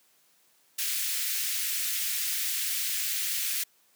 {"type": "high-pass noise", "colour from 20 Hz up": "white", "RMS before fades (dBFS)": -30, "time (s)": [0.78, 3.64], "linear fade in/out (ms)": 10, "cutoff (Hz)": 1800, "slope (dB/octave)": 24, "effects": ["white hiss -65 dBFS RMS until 3.95 s", "high-pass 150 Hz 12 dB/octave"]}